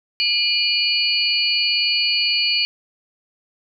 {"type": "tone cluster", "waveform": "sine", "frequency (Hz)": [2424, 2922, 4322, 4599], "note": ["D#7", "F#7", "C#8", "D8"], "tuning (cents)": [-46, -22, -45, -37], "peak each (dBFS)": -22, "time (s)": [0.2, 2.65], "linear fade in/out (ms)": 0, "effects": []}